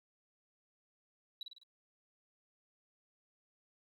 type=tone with echo; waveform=sine; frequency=3911 Hz; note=B7; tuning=18 cents flat; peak=-39 dBFS; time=1.41-1.43 s; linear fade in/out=2 ms; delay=51 ms; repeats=4; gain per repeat=-5 dB; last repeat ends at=1.634 s; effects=tanh soft clip ceiling -38 dBFS + 13-bit